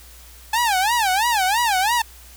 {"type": "tone with vibrato", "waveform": "sawtooth", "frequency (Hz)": 846, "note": "G#5", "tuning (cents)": 32, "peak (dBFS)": -13, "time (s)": [0.53, 2.02], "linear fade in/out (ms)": 5, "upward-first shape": "sine", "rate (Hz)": 3, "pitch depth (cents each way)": 240, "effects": ["added 60 Hz sine -44 dBFS peak until 2.36 s", "white hiss -46 dBFS RMS until 2.36 s"]}